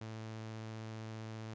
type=tone; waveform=sawtooth; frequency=110.6 Hz; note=A2; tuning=9 cents sharp; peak=-39 dBFS; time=0.01-1.54 s; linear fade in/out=5 ms; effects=resampled to 16000 Hz